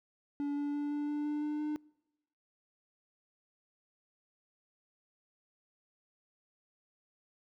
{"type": "tone with pitch steps", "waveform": "triangle", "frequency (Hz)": [286.9, 288.9, 290.9, 292.9, 295, 297, 299.1, 301.2], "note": ["D4", "D4", "D4", "D4", "D4", "D4", "D4", "D4"], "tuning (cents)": [-40, -28, -16, -5, 8, 20, 32, 44], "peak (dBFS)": -30, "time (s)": [0.4, 1.76], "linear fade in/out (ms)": 0, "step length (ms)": 170, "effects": ["noise-tail reverb RT60 1.0 s tail -26 dB re dry"]}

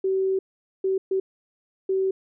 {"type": "tone bursts at uneven times", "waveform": "sine", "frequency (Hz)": 382.1, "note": "G4", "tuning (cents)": -44, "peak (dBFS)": -20, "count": 4, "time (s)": [[0.04, 0.39], [0.84, 0.98], [1.11, 1.2], [1.89, 2.11]], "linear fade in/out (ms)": 5, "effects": []}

